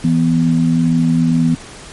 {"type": "tone pair together", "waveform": "sine", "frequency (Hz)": [164.79, 246.9], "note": ["E3", "B3"], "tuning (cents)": [0, 0], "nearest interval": "perfect fifth", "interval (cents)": 700, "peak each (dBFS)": -13, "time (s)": [0.04, 1.55], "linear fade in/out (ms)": 5, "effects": ["pink hiss -35 dBFS RMS until 1.92 s", "MP3 48 kbps"]}